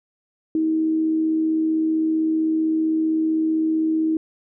sine tone with amplitude modulation, 317.9 Hz, D#4, 37 cents sharp, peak -16 dBFS, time 0.55-4.17 s, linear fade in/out 2 ms, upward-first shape sine, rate 75.6 Hz, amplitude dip 30%, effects none

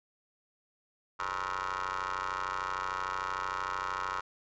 20% pulse ring-modulated tone, 93.2 Hz, F#2, 13 cents sharp, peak -25 dBFS, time 1.19-4.21 s, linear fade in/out 10 ms, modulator 1180 Hz, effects resampled to 16000 Hz

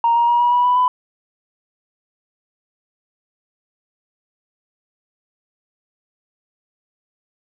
sine tone with pitch steps, 932.3 / 943.1 / 954.1 / 965.2 / 976.4 / 987.7 / 999.2 Hz, A#5 / A#5 / A#5 / B5 / B5 / B5 / B5, 0 / +20 / +40 / -40 / -20 / 0 / +20 cents, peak -11 dBFS, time 0.04-0.88 s, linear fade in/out 2 ms, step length 120 ms, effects tanh soft clip ceiling -8 dBFS

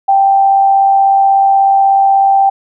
sine tone with amplitude modulation, 784 Hz, G5, in tune, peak -4 dBFS, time 0.08-2.5 s, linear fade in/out 10 ms, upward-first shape sine, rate 96.4 Hz, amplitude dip 35%, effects none

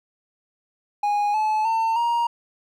triangle tone with pitch steps, 825 / 862 / 900.7 / 941.1 Hz, G#5 / A5 / A5 / A#5, -12 / -36 / +40 / +16 cents, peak -17 dBFS, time 1.03-2.27 s, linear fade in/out 5 ms, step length 310 ms, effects none

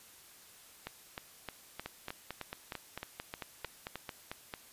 two click trains, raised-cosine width 0.3 ms, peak -23 / -23 dBFS, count 13 / 11, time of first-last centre 1.86-4.539 / 0.87-3.956 s, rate 4.48 / 3.24 Hz, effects white hiss -57 dBFS RMS until 4.72 s + resampled to 32000 Hz

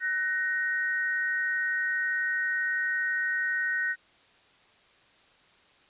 sine tone pair together, 1503 / 1870.7 Hz, F#6 / A#6, +27 / +6 cents, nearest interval major third, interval 379 cents, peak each -29 / -28 dBFS, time 0-3.96 s, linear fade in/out 50 ms, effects white hiss -60 dBFS RMS until 5.89 s + resampled to 8000 Hz

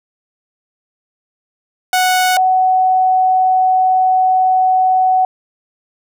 sawtooth / sine tone pair in turn, 738 / 747 Hz, F#5 / F#5, -5 / +16 cents, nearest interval unison, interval 21 cents, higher second, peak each -7 / -9 dBFS, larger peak first, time 1.93-2.37 / 2.37-5.25 s, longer second, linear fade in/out 2 ms, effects none

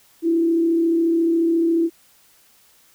sine tone with frequency modulation, 332.8 Hz, E4, 17 cents sharp, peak -15 dBFS, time 0.22-1.9 s, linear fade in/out 50 ms, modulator 34.2 Hz, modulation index 0.32, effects white hiss -55 dBFS RMS until 2.94 s

